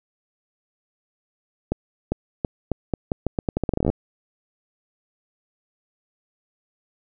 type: accelerating click train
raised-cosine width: 2 ms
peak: -8 dBFS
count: 21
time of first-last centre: 1.72-3.9 s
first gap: 400 ms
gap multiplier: 0.82
effects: none